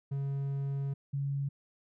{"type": "tone pair in turn", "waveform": ["triangle", "sine"], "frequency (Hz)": [138.59, 139.55], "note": ["C#3", "C#3"], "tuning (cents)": [0, 12], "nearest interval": "unison", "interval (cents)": 12, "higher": "second", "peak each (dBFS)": [-29, -30], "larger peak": "first", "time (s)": [[0.11, 0.94], [1.13, 1.49]], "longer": "first", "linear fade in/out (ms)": 10, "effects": []}